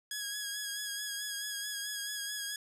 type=tone with vibrato; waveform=10% pulse; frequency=1661.2 Hz; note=G#6; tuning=in tune; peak=-27 dBFS; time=0.11-2.56 s; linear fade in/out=2 ms; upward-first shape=sine; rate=4.6 Hz; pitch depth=30 cents each way; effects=none